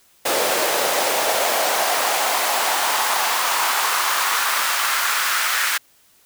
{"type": "noise with high-pass filter sweep", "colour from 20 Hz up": "pink", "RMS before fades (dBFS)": -20, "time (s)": [0.25, 5.78], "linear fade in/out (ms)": 10, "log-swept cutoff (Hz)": [500, 1500], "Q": 2.2, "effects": ["white hiss -56 dBFS RMS until 6.25 s"]}